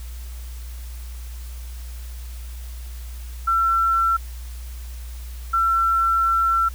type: tone pair in turn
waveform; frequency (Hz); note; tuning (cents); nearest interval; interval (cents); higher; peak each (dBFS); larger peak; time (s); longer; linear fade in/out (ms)
sine; 1348 / 1348; E6 / E6; +38 / +38; unison; 0; neither; -16; neither; 3.47-4.17 / 5.53-6.69; second; 10
effects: added 60 Hz sine -31 dBFS peak until 6.74 s + white hiss -46 dBFS RMS until 6.74 s